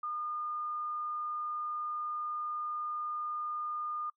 sine tone, 1216 Hz, D#6, 40 cents flat, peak -34 dBFS, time 0.03-4.1 s, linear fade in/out 5 ms, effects noise-tail reverb RT60 0.1 s tail -23 dB re dry

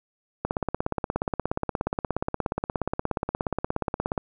click train, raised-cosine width 1 ms, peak -11 dBFS, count 64, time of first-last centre 0.45-4.178 s, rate 16.9 Hz, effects none

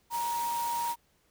sine tone in noise, 942 Hz, A#5, 18 cents sharp, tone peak -29 dBFS, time 0.1-0.96 s, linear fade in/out 50 ms, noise white, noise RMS -40 dBFS, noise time 0.1-0.96 s, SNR +8 dB, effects pink hiss -69 dBFS RMS until 1.3 s

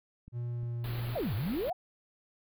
click train, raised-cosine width 5 ms, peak -36 dBFS, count 4, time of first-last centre 0.28-1.336 s, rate 2.84 Hz
triangle tone with pitch glide, 120 to 118.48 Hz, B2 to A#2, -49 to +29 cents, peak -31 dBFS, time 0.32-1.18 s, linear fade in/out 50 ms, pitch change -22 cents, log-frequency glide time 0.48-0.78 s
pink band-stop noise, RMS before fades -43 dBFS, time 0.84-1.7 s, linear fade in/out 2 ms, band 4600 to 11000 Hz, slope 96 dB/octave
sine exponential two-way sweep, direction down then up, 784 to 91 to 784 Hz, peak -30 dBFS, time 1.15-1.73 s, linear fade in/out 10 ms, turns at 1.34 s
effects none

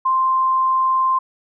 sine tone, 1046.5 Hz, C6, in tune, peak -14 dBFS, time 0.05-1.19 s, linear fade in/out 10 ms, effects none

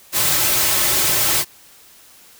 white noise with comb filter, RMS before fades -17 dBFS, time 0.12-1.45 s, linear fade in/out 50 ms, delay 4.2 ms, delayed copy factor -0.65, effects white hiss -47 dBFS RMS until 2.39 s

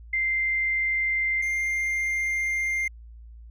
sine / triangle tone pair in turn, 2089 / 2105 Hz, C7 / C7, -3 / +10 cents, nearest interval unison, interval 13 cents, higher second, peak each -22 dBFS, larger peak neither, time 0.13-1.42 / 1.42-2.88 s, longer second, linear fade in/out 5 ms, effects added 57 Hz sine -42 dBFS peak until 3.5 s

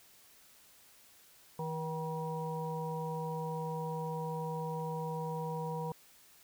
harmonic tone with a mistuned harmonic, 160 Hz, D#3, 49 cents sharp, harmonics 1 / 3 / 5 / 6, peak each -38 / -40 / -46 / -41 dBFS, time 1.59-5.92 s, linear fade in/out 2 ms, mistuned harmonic 5, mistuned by -56 cents, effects white hiss -61 dBFS RMS until 6.43 s

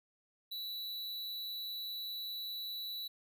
square tone with amplitude modulation, 3945 Hz, B7, 3 cents flat, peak -38 dBFS, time 0.51-3.08 s, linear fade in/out 10 ms, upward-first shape sine, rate 205 Hz, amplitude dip 40%, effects none

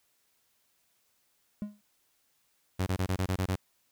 triangle tone with exponential decay, 207.7 Hz, G#3, in tune, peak -27 dBFS, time 1.62-1.81 s, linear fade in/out 0 ms, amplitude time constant 40 ms
sawtooth tone bursts, 93.4 Hz, F#2, 17 cents sharp, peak -23 dBFS, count 8, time 2.79-3.559 s, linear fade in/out 10 ms, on 76 ms, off 23 ms
effects white hiss -72 dBFS RMS until 3.91 s

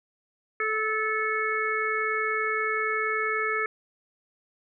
harmonic tone with a mistuned harmonic, 434.8 Hz, A4, 21 cents flat, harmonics 1 / 3 / 4 / 5, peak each -31 / -29 / -30 / -30 dBFS, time 0.6-3.66 s, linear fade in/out 2 ms, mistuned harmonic 5, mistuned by +19 cents, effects none

